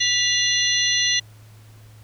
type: tone cluster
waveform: sine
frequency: 1967 / 2824 / 3461 / 4098 / 5960 Hz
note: B6 / F7 / A7 / C8 / F#8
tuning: -7 / +19 / -29 / -37 / +12 cents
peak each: -24 dBFS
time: 0-1.2 s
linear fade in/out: 10 ms
effects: added 108 Hz sine -44 dBFS peak until 2.03 s + pink hiss -54 dBFS RMS until 2.03 s